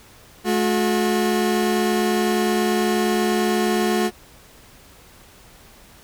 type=tone pair together; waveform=30% pulse; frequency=215.3 / 362.1 Hz; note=A3 / F#4; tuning=-37 / -37 cents; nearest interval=major sixth; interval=900 cents; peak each=-18 dBFS; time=0.44-4.11 s; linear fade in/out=50 ms; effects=pink hiss -48 dBFS RMS until 6.03 s